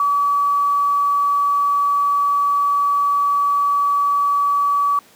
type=tone with quantisation; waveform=sine; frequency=1143 Hz; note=D6; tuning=47 cents flat; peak=-14 dBFS; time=0-4.99 s; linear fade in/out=2 ms; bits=7; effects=pink hiss -49 dBFS RMS until 5.15 s + high-pass 200 Hz 12 dB/octave